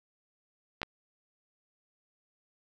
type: clicks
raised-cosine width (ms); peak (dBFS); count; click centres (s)
0.3; -17; 2; 0.817 / 0.831
effects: none